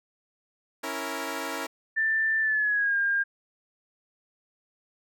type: chord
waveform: 10% pulse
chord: A# diminished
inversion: first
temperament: equal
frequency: 277.2 / 329.6 / 466.2 Hz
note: C#4 / E4 / A#4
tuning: 0 / 0 / 0 cents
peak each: -27 dBFS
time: 0.83-1.67 s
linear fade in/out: 10 ms
type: tone with pitch glide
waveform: sine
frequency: 1775 to 1609 Hz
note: A6 to G6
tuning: +15 to +45 cents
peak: -22 dBFS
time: 1.96-3.24 s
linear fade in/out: 20 ms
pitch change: -170 cents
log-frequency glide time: 2.4-2.97 s
effects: none